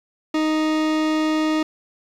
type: tone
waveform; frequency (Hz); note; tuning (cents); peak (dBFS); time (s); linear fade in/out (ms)
40% pulse; 311.1; D#4; 0; -17; 0.34-1.63; 5
effects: low-pass 5000 Hz 12 dB/octave + 8-bit